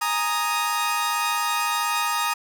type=chord; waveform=sawtooth; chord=Ab suspended second; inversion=none; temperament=equal; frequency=830.6 / 932.3 / 1244.5 Hz; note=Ab5 / Bb5 / Eb6; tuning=0 / 0 / 0 cents; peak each=-27 / -22 / -21 dBFS; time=0.01-2.34 s; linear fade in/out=10 ms; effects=none